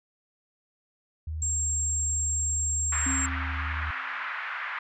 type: tone with pitch glide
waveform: sine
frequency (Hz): 78.6 to 76.94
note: D#2 to D#2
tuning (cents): +18 to -19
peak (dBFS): -30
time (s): 1.27-3.91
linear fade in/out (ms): 5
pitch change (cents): -37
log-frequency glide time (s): 1.4-1.87
type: tone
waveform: sine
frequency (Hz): 7510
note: A#8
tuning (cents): +12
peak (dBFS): -26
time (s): 1.42-3.26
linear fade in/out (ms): 2
type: band-pass noise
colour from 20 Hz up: pink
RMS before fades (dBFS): -34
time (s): 2.92-4.79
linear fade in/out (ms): 5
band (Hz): 1200 to 2100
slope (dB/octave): 24
type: tone with exponential decay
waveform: sine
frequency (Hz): 265.4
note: C4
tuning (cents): +25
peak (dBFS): -29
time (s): 3.06-4.31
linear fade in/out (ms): 5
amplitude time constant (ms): 270
effects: none